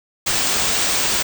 white band-stop noise, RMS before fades -19 dBFS, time 0.26-1.23 s, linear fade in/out 10 ms, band 9100 to 16000 Hz, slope 96 dB/octave, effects none

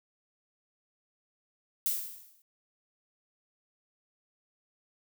violet noise with exponential decay, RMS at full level -27 dBFS, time 1.86-2.42 s, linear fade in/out 1 ms, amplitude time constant 120 ms, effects none

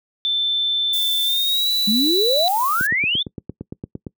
sine tone with pitch glide, 3540 to 3951 Hz, A7 to B7, +10 to 0 cents, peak -17 dBFS, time 0.25-2.48 s, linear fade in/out 0 ms, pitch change +190 cents, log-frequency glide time 1.24-1.7 s
violet noise, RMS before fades -28 dBFS, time 0.93-2.87 s, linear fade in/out 5 ms
sine exponential sweep, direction up, 200.3 to 3636 Hz, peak -17 dBFS, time 1.87-3.23 s, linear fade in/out 10 ms
click train, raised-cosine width 3 ms, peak -15 dBFS, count 12, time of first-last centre 2.81-4.067 s, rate 8.75 Hz
effects noise-tail reverb RT60 0.1 s tail -23 dB re dry + high-pass 100 Hz 12 dB/octave

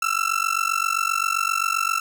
30% pulse tone with amplitude modulation, 1338 Hz, E6, 25 cents sharp, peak -14 dBFS, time 0.02-2 s, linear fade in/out 5 ms, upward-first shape sine, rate 47.6 Hz, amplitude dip 95%, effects none

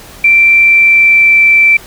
sine tone with pitch glide, 2349 to 2335 Hz, D7 to D7, 0 to -11 cents, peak -3 dBFS, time 0.24-1.77 s, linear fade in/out 5 ms, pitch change -11 cents, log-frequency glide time 0.54-1.42 s, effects pink hiss -34 dBFS RMS until 1.86 s

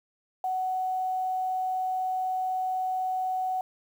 sine tone, 746 Hz, F#5, 14 cents sharp, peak -26 dBFS, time 0.44-3.61 s, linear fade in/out 2 ms, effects 9-bit

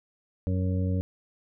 harmonic tone, 92.5 Hz, F#2, in tune, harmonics 1 / 2 / 3 / 5 / 6, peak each -25 / -31 / -35 / -39 / -41 dBFS, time 0.47-1.01 s, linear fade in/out 0 ms, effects none

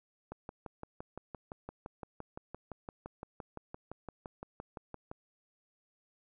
click train, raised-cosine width 1 ms, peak -28 dBFS, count 29, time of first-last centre 0.32-5.115 s, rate 5.84 Hz, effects none

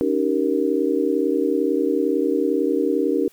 sine chord, Eb dominant seventh, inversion third, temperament just, 280 / 311.1 / 388.9 / 466.7 Hz, Db4 / Eb4 / G4 / Bb4, +18 / 0 / -14 / +2 cents, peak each -23 dBFS, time 0.01-3.28 s, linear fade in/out 0 ms, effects white hiss -55 dBFS RMS until 3.32 s

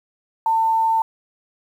sine tone, 897 Hz, A5, 33 cents sharp, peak -15 dBFS, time 0.46-1.02 s, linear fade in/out 2 ms, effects 8-bit

